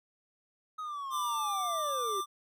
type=linear sweep; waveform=triangle; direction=down; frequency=1273 to 369.5 Hz; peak=-34 dBFS; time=0.78-2.21 s; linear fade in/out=10 ms
type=tone with vibrato; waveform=square; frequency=1182 Hz; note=D6; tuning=11 cents sharp; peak=-32 dBFS; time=1.1-2.26 s; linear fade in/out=50 ms; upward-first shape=triangle; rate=7.5 Hz; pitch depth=8 cents each way
effects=none